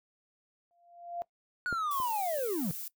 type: tone with exponential growth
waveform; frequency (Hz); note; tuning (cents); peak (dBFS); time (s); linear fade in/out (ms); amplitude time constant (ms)
sine; 693; F5; -14; -31; 0.71-1.22; 0; 110
type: linear sweep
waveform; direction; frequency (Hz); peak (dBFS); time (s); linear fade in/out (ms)
triangle; down; 1480 to 151.2; -28; 1.66-2.71; 0
type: clicks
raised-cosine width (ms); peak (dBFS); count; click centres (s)
2; -25 / -32; 2; 1.727 / 2.001
type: noise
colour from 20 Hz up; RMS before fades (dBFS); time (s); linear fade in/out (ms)
violet; -40; 1.91-2.88; 2
effects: noise-tail reverb RT60 0.1 s tail -20 dB re dry